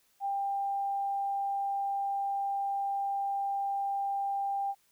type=tone; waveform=sine; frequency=794 Hz; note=G5; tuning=22 cents sharp; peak=-29 dBFS; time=0.2-4.75 s; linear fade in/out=50 ms; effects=white hiss -69 dBFS RMS until 4.91 s